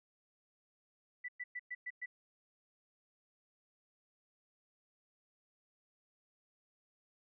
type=tone bursts; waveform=sine; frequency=1975.5 Hz; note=B6; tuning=in tune; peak=-39 dBFS; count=6; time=1.24-2.06 s; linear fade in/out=10 ms; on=45 ms; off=110 ms; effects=none